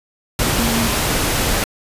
sine tone in noise, 230 Hz, A#3, 23 cents flat, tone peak -19 dBFS, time 0.59-0.88 s, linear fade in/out 2 ms, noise pink, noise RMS -18 dBFS, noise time 0.39-1.64 s, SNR -4 dB, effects resampled to 32000 Hz

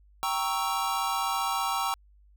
square chord, G diminished seventh, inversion none, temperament equal, 784 / 932.3 / 1108.7 / 1318.5 Hz, G5 / Bb5 / Db6 / Fb6, 0 / 0 / 0 / 0 cents, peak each -33 dBFS, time 0.23-1.94 s, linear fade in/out 0 ms, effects added 50 Hz sine -55 dBFS peak until 2.36 s

